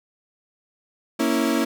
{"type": "chord", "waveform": "35% pulse", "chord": "A# diminished", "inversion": "none", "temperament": "equal", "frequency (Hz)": [233.1, 277.2, 329.6], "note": ["A#3", "C#4", "E4"], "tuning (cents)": [0, 0, 0], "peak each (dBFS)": -22, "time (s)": [1.19, 1.65], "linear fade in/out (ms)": 10, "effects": []}